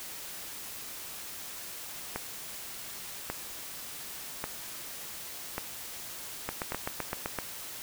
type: two click trains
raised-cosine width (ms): 0.5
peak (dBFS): -17 / -16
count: 5 / 8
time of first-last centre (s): 2.16-6.721 / 6.49-7.387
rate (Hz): 0.877 / 7.8
effects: white hiss -42 dBFS RMS until 7.82 s